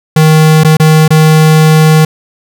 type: tone with dropouts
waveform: square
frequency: 156.5 Hz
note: D#3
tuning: 10 cents sharp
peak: -3 dBFS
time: 0.16-2.05 s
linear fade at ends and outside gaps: 5 ms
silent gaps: 0.636-0.646 / 0.77-0.798 / 1.08-1.105 s
effects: none